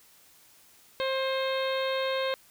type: harmonic tone with a mistuned harmonic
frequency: 530 Hz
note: C5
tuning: 22 cents sharp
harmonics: 1 / 2 / 3 / 4 / 5 / 6 / 7 / 8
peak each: -28 / -35 / -38 / -39 / -41 / -41 / -38 / -43 dBFS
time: 1-2.34 s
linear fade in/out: 0 ms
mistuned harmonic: 5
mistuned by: -38 cents
effects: white hiss -58 dBFS RMS until 2.5 s